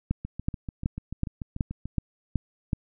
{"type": "two click trains", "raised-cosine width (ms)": 5, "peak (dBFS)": [-21, -12], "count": [12, 8], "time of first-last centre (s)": [[0.25, 1.856], [0.11, 2.732]], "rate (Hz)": [6.85, 2.67], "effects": []}